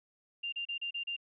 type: tone bursts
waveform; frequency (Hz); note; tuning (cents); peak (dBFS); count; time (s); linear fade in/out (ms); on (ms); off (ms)
sine; 2791; F7; -2; -34; 6; 0.43-1.165; 10; 95; 33
effects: none